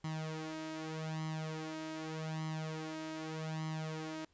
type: tone with flanger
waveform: sawtooth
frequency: 157.8 Hz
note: D#3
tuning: 25 cents sharp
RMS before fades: -41 dBFS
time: 0.04-4.25 s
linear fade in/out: 5 ms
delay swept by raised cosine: 0.97 to 3.27 ms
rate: 0.83 Hz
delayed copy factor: +0.75
effects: pink hiss -73 dBFS RMS until 4.33 s + resampled to 16000 Hz